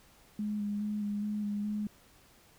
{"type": "tone with vibrato", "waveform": "sine", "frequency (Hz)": 207.7, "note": "G#3", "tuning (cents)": 0, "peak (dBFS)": -31, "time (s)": [0.39, 1.87], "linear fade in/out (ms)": 2, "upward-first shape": "square", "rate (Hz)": 2.4, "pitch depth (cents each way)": 18, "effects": ["pink hiss -61 dBFS RMS until 2.58 s"]}